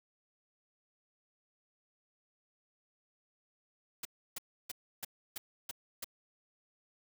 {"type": "noise bursts", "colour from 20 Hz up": "white", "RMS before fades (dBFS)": -40, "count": 7, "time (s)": [4.03, 6.044], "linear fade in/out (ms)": 5, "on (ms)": 22, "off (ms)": 310, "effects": []}